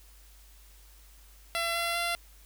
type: tone with pitch steps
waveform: 10% pulse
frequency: 676 / 681.9 / 687.8 Hz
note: E5 / F5 / F5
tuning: +43 / -42 / -27 cents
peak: -20 dBFS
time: 1.55-2.15 s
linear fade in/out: 0 ms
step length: 200 ms
effects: added 50 Hz sine -53 dBFS peak until 2.45 s + white hiss -59 dBFS RMS until 2.45 s

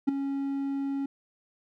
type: tone with ADSR envelope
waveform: triangle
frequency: 276.1 Hz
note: C#4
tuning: 7 cents flat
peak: -15 dBFS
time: 0.07-1.06 s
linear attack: 17 ms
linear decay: 8 ms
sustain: -11 dB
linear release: 5 ms
effects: none

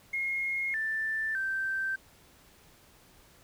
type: tone with pitch steps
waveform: triangle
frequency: 2150 / 1770 / 1560 Hz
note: C7 / A6 / G6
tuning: +47 / +10 / -9 cents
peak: -25 dBFS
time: 0.13-1.96 s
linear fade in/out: 10 ms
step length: 610 ms
effects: tanh soft clip ceiling -27 dBFS + pink hiss -59 dBFS RMS until 3.43 s

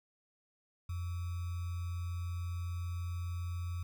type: tone with sample-and-hold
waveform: sine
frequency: 87.31 Hz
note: F2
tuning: in tune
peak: -35 dBFS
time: 0.89-3.83 s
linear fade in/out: 5 ms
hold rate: 1225 Hz
effects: none

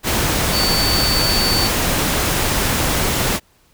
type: tone in noise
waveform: sine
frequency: 4500 Hz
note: C#8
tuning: 25 cents sharp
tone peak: -18 dBFS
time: 0.51-1.7 s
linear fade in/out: 50 ms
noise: pink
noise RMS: -18 dBFS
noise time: 0.03-3.4 s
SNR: -3 dB
effects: pink hiss -56 dBFS RMS until 3.73 s

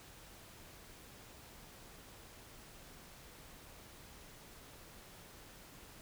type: silence
effects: pink hiss -56 dBFS RMS until 6.01 s

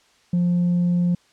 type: tone with tanh clipping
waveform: triangle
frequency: 175.7 Hz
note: F3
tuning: 11 cents sharp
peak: -17 dBFS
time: 0.33-1.15 s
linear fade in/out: 5 ms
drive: 6 dB
effects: white hiss -58 dBFS RMS until 1.32 s + low-pass 6000 Hz 12 dB/octave

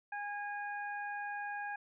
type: harmonic tone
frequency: 820 Hz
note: G#5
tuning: 22 cents flat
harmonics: 1 / 2 / 3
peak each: -40 / -41 / -51 dBFS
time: 0.12-1.76 s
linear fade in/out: 5 ms
effects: none

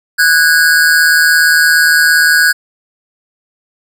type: tone pair together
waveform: square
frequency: 1479 / 1636.3 Hz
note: F#6 / G#6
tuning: -1 / -26 cents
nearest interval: major second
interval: 175 cents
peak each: -10 dBFS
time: 0.18-2.53 s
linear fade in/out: 20 ms
effects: none

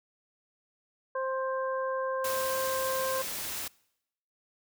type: harmonic tone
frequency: 526 Hz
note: C5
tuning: 9 cents sharp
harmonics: 1 / 2 / 3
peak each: -31 / -34 / -40 dBFS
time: 1.15-3.22 s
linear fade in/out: 5 ms
type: noise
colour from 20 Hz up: white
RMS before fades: -36 dBFS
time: 2.24-3.68 s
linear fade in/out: 5 ms
effects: noise-tail reverb RT60 0.8 s tail -24 dB re dry

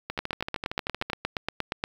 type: two click trains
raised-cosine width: 0.3 ms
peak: -15 / -11 dBFS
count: 14 / 15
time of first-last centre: 0.1-1.1 / 0.19-1.839 s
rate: 13 / 8.49 Hz
effects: 7-bit

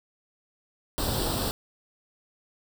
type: noise with comb filter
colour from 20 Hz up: pink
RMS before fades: -28 dBFS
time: 0.98-1.51 s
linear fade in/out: 0 ms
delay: 0.23 ms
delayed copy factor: +0.75
effects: none

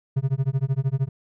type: tone with tremolo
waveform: triangle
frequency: 134.5 Hz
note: C3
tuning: 48 cents sharp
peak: -15 dBFS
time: 0.16-1.09 s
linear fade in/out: 10 ms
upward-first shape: sine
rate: 13 Hz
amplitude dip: 100%
effects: none

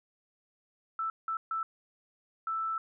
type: tone bursts at uneven times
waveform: sine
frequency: 1322 Hz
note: E6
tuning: 5 cents sharp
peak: -30 dBFS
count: 4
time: 0.99-1.1 / 1.28-1.37 / 1.51-1.63 / 2.47-2.78 s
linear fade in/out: 2 ms
effects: none

